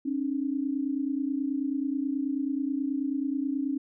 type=tone pair together; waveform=sine; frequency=270.7 / 300 Hz; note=C#4 / D4; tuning=-41 / +37 cents; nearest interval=major second; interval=178 cents; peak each=-28 / -31 dBFS; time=0.05-3.78 s; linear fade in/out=10 ms; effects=none